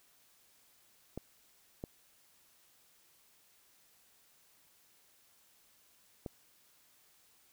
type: clicks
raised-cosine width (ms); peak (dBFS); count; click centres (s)
2; -26; 3; 1.176 / 1.839 / 6.262
effects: white hiss -67 dBFS RMS until 7.52 s